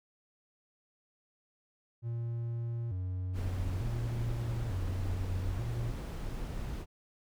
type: tone with vibrato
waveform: triangle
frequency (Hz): 103.7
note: G#2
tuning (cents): -2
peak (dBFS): -31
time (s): 2.02-5.94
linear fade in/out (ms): 50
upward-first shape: square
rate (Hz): 0.56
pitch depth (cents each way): 210
type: noise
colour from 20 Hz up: brown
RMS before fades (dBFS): -38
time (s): 3.33-6.86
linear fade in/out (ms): 50
effects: none